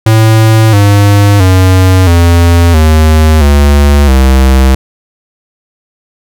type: tone with pitch steps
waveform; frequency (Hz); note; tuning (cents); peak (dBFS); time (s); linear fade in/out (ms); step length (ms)
square; 110.7 / 101.51 / 93.09 / 85.36 / 78.28 / 71.78 / 65.82; A2 / G#2 / F#2 / F2 / D#2 / D2 / C2; +11 / -39 / +11 / -39 / +11 / -39 / +11; -3; 0.06-4.75; 5; 670
effects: none